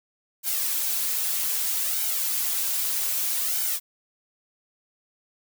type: noise with flanger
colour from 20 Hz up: blue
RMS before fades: -26 dBFS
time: 0.43-3.8 s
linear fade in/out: 50 ms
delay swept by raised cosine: 1.3 to 5.4 ms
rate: 0.63 Hz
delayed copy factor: +0.8
effects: none